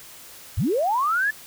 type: linear sweep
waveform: sine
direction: up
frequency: 61.74 to 1757 Hz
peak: -19 dBFS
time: 0.57-1.31 s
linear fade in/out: 10 ms
effects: white hiss -44 dBFS RMS until 1.46 s